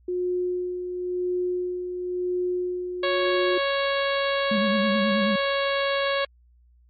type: tone with tremolo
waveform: sine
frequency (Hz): 360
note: F#4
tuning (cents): -47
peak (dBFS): -22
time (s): 0.08-3.58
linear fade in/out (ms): 5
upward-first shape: sine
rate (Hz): 0.96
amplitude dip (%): 50
type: harmonic tone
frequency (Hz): 554.4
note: C#5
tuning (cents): 0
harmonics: 1 / 2 / 3 / 4 / 5 / 6 / 7 / 8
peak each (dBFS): -24 / -29 / -30 / -33 / -35 / -34 / -35 / -39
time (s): 3.03-6.25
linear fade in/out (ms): 5
type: tone with vibrato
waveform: sine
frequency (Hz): 207.7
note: G#3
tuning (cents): 0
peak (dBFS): -22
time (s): 4.51-5.36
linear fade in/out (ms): 5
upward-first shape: sine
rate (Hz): 9.3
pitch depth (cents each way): 78
effects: added 60 Hz sine -54 dBFS peak until 6.89 s + MP3 32 kbps